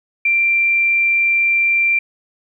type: tone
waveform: sine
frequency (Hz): 2362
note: D7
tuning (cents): +9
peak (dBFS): -12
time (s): 0.25-1.99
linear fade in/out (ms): 5
effects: 9-bit